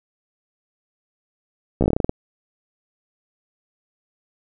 slowing click train, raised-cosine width 2 ms, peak -5 dBFS, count 11, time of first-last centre 1.81-2.094 s, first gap 14 ms, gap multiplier 1.15, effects none

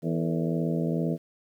harmonic tone with a mistuned harmonic, 82.2 Hz, E2, 4 cents flat, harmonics 2 / 3 / 4 / 5 / 6 / 7 / 8, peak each -27 / -31 / -33 / -35 / -37 / -38 / -39 dBFS, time 0.02-1.18 s, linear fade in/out 50 ms, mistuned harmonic 5, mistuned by +110 cents, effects 10-bit

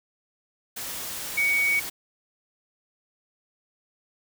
sine tone in noise, 2244 Hz, C#7, 21 cents sharp, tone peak -20 dBFS, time 1.37-1.8 s, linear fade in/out 10 ms, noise white, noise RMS -34 dBFS, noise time 0.76-1.9 s, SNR +11 dB, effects none

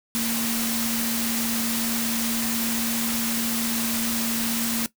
sine tone in noise, 229.9 Hz, A#3, 24 cents flat, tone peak -26 dBFS, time 0.15-4.86 s, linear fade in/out 0 ms, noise white, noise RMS -27 dBFS, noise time 0.15-4.86 s, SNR -2 dB, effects noise-tail reverb RT60 0.1 s tail -17 dB re dry

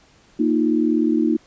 sine chord, Bb suspended fourth, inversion none, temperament equal with one note detuned, 233.1 / 311.1 / 350.4 Hz, Bb3 / Eb4 / F4, 0 / 0 / +6 cents, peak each -20 / -18 / -23 dBFS, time 0.39-1.37 s, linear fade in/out 10 ms, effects pink hiss -54 dBFS RMS until 1.46 s + resampled to 16000 Hz

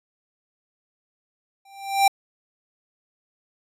square tone with exponential growth, 787 Hz, G5, 7 cents sharp, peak -12 dBFS, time 1.65-2.08 s, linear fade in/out 5 ms, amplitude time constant 92 ms, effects resampled to 32000 Hz

